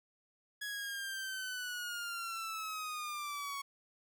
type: linear sweep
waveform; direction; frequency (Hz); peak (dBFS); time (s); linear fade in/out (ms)
sawtooth; down; 1678 to 1107; -35; 0.61-3.62; 10
effects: none